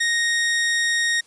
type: tone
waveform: sawtooth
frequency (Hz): 1864.7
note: A#6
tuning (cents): 0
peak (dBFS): -15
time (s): 0-1.21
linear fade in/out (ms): 10
effects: white hiss -55 dBFS RMS until 1.26 s + resampled to 22050 Hz